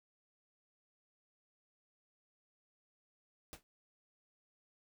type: noise with exponential decay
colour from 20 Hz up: pink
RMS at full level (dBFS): -45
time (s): 3.53-3.63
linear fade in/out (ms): 0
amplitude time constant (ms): 21
effects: none